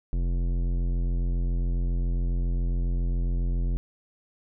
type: tone with tanh clipping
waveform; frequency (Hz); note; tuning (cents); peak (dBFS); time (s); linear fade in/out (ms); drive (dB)
sine; 43.65; F1; 0; -25; 0.13-3.77; 0; 15
effects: none